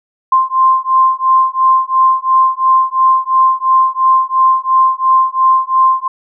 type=beating tone pair; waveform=sine; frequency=1046.5 / 1049.4 Hz; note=C6 / C6; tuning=0 / +5 cents; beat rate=2.9 Hz; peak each=-11 dBFS; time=0.32-6.08 s; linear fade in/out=5 ms; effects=none